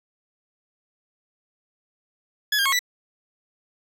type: tone with pitch steps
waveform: 20% pulse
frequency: 1695 / 1606 / 1092 / 1970 Hz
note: G#6 / G6 / C#6 / B6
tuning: +35 / +41 / -26 / -5 cents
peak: -14 dBFS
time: 2.52-2.792 s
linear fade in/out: 5 ms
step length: 68 ms
effects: none